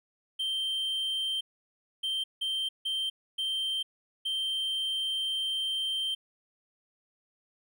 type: tone bursts at uneven times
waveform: triangle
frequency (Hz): 3136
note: G7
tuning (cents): 0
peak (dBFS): -27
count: 6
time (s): 0.39-1.41 / 2.03-2.24 / 2.41-2.69 / 2.85-3.1 / 3.38-3.83 / 4.25-6.15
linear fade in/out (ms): 10
effects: none